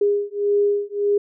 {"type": "beating tone pair", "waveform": "sine", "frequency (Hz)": [407.4, 409.1], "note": ["G#4", "G#4"], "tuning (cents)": [-33, -26], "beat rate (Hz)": 1.7, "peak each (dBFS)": -20, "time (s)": [0.01, 1.18], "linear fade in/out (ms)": 5, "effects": []}